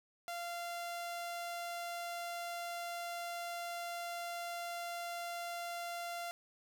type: tone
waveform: sawtooth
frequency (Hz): 691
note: F5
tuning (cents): -19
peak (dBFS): -36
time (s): 0.28-6.31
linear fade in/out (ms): 0
effects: none